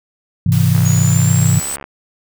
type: chord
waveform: sine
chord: Ab augmented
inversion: none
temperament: equal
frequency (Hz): 103.83 / 130.81 / 164.81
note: Ab2 / C3 / E3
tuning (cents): 0 / 0 / 0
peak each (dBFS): -14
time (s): 0.46-1.6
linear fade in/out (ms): 5
type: noise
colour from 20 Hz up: white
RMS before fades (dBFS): -28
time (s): 0.52-1.76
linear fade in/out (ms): 0
type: click train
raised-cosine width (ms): 0.5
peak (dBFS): -15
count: 78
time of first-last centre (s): 0.75-1.841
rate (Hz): 70.6
type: exponential sweep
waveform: sine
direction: up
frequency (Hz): 6720 to 8120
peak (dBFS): -21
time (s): 0.85-1.76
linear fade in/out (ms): 5
effects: none